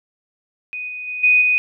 sine tone with level steps, 2489 Hz, D#7, in tune, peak -25 / -27 / -24 / -10 / -13 dBFS, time 0.73-1.58 s, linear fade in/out 0 ms, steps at 0.88 / 1.07 / 1.23 / 1.41 s, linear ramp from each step 10 ms, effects none

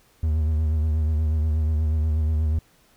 triangle tone with vibrato, 77.78 Hz, D#2, in tune, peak -17 dBFS, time 0.23-2.59 s, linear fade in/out 5 ms, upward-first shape triangle, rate 8.3 Hz, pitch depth 61 cents each way, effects pink hiss -59 dBFS RMS until 2.96 s

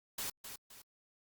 white noise with echo, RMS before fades -39 dBFS, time 0.18-0.3 s, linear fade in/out 5 ms, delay 260 ms, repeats 2, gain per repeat -8 dB, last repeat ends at 0.82 s, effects Opus 48 kbps

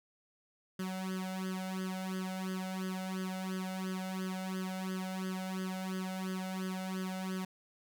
sawtooth tone with flanger, 187.4 Hz, F#3, 22 cents sharp, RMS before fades -38 dBFS, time 0.79-7.45 s, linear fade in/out 5 ms, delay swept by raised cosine 0.62 to 1.43 ms, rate 2.9 Hz, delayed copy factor +0.9, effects none

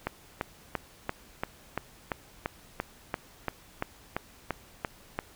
click train, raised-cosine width 0.5 ms, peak -14 dBFS, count 16, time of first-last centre 0.07-5.189 s, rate 2.93 Hz, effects pink hiss -55 dBFS RMS until 5.35 s

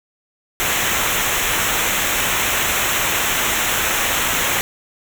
pink noise with comb filter, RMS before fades -19 dBFS, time 0.6-4.61 s, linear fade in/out 0 ms, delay 0.21 ms, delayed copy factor -0.75, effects none

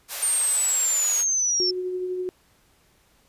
white high-pass noise, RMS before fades -31 dBFS, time 0.08-1.25 s, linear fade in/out 50 ms, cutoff 450 Hz, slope 48 dB/octave
sine linear sweep, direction down, 8870 to 5340 Hz, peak -20 dBFS, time 0.22-1.71 s, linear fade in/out 10 ms
sine tone with tremolo, 365.8 Hz, F#4, 20 cents flat, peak -24 dBFS, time 1.6-2.29 s, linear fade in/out 0 ms, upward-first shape triangle, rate 12 Hz, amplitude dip 35%
effects pink hiss -61 dBFS RMS until 3.28 s + resampled to 32000 Hz

